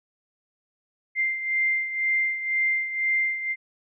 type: beating tone pair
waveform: sine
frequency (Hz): 2093 / 2095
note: C7 / C7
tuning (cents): 0 / +2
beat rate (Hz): 2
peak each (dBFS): -23 / -29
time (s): 1.15-3.56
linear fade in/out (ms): 50
effects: none